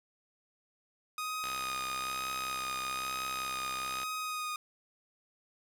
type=tone with vibrato; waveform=sawtooth; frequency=1244.5 Hz; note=D#6; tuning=in tune; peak=-31 dBFS; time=1.18-4.56 s; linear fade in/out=2 ms; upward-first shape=sine; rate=1.1 Hz; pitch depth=17 cents each way
type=click train; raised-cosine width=0.2 ms; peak=-23 dBFS; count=170; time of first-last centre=1.44-4.032 s; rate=65.2 Hz
effects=none